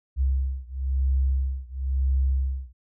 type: beating tone pair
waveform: sine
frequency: 66 / 66.99 Hz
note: C2 / C2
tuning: +16 / +41 cents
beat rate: 0.99 Hz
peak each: -24 / -25 dBFS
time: 0.16-2.73 s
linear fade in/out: 50 ms
effects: none